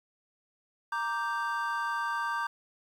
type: chord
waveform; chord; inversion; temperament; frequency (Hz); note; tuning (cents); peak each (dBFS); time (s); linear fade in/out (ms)
triangle; G minor; first; equal; 932.3 / 1174.7 / 1568; Bb5 / D6 / G6; 0 / 0 / 0; -32; 0.92-2.47; 5
effects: 10-bit